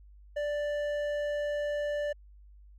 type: tone with hard clipping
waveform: sine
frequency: 587.3 Hz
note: D5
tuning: in tune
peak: -31 dBFS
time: 0.36-2.13 s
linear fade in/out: 10 ms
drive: 8 dB
effects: added 50 Hz sine -51 dBFS peak until 2.78 s